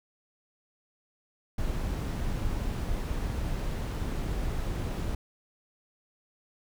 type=noise; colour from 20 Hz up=brown; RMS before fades=-31 dBFS; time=1.58-5.15 s; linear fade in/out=5 ms; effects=none